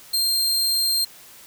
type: tone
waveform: sawtooth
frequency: 4186 Hz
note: C8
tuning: in tune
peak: -16 dBFS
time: 0.13-1.05 s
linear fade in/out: 10 ms
effects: white hiss -46 dBFS RMS until 1.46 s